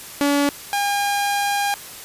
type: tone pair in turn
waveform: sawtooth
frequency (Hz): 285.4 / 808.7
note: D4 / G#5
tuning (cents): -49 / -46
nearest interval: octave + tritone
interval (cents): 1803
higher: second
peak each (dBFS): -12 / -15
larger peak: first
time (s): 0.21-0.49 / 0.73-1.74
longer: second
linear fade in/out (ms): 0
effects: white hiss -37 dBFS RMS until 2.04 s + resampled to 32000 Hz

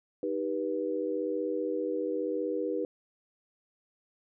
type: chord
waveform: sine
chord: Eb augmented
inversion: none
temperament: equal with one note detuned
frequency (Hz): 311.1 / 392 / 487.1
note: Eb4 / G4 / B4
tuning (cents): 0 / 0 / -24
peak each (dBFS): -34 / -34 / -32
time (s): 0.23-2.85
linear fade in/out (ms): 2
effects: none

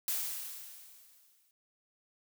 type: noise with exponential decay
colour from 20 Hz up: blue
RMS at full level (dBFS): -32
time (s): 0.08-1.51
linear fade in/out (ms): 1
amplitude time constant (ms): 310
effects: none

